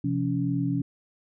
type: tone cluster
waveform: sine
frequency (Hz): 130.5 / 172.5 / 281.3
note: C3 / F3 / C#4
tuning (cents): -4 / -21 / +26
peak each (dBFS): -28 / -29 / -27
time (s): 0.04-0.82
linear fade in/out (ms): 5
effects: none